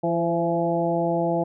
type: harmonic tone with a mistuned harmonic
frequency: 168.7 Hz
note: E3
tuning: 40 cents sharp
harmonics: 1 / 2 / 3 / 4 / 5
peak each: -27 / -26 / -27 / -25 / -30 dBFS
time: 0.03-1.44 s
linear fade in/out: 10 ms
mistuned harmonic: 3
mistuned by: +29 cents
effects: none